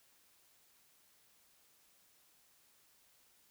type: silence
effects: white hiss -69 dBFS RMS until 3.5 s